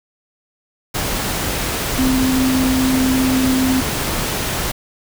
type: tone in noise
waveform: sine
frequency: 260 Hz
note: C4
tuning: 11 cents flat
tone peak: -14 dBFS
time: 1.98-3.81 s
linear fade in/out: 10 ms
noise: pink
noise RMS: -21 dBFS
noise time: 0.94-4.72 s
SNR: +4 dB
effects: none